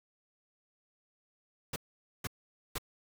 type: noise bursts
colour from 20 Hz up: pink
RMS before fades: -36 dBFS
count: 3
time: 1.73-2.783 s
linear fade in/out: 5 ms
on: 31 ms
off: 480 ms
effects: none